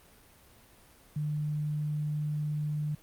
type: tone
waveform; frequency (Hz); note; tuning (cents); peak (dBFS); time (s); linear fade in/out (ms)
sine; 150; D3; +37; -29; 1.16-2.95; 5
effects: pink hiss -58 dBFS RMS until 3.02 s + Opus 32 kbps